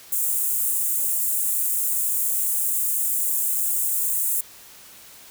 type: high-pass noise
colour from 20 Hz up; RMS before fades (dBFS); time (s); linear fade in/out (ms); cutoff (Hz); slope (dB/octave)
white; -23; 0.12-4.41; 5; 7400; 48
effects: white hiss -46 dBFS RMS until 5.3 s